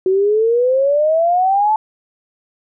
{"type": "exponential sweep", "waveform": "sine", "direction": "up", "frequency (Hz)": [369.5, 880], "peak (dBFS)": -11, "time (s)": [0.06, 1.76], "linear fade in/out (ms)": 2, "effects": []}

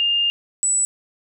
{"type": "tone pair in turn", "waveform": "sine", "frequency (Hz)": [2814, 7904], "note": ["F7", "B8"], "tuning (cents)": [12, 0], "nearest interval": "octave + tritone", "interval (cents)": 1788, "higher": "second", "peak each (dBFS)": [-16, -16], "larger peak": "neither", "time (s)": [[0, 0.3], [0.63, 0.85]], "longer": "first", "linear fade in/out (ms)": 0, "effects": []}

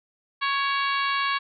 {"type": "harmonic tone with a mistuned harmonic", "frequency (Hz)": 554.4, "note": "C#5", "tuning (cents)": 0, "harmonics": [2, 3, 4, 5, 6, 7, 8], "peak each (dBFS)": [-25, -29, -31, -33, -35, -36, -37], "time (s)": [0.41, 1.39], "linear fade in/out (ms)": 20, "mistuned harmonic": 4, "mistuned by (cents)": 32, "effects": []}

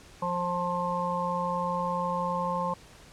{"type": "harmonic tone", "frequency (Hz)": 176.8, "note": "F3", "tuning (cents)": 22, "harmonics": [1, 3, 5, 6], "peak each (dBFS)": [-34, -33, -32, -31], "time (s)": [0.22, 2.74], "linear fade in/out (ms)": 5, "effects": ["pink hiss -52 dBFS RMS until 3.12 s", "low-pass 9000 Hz 12 dB/octave"]}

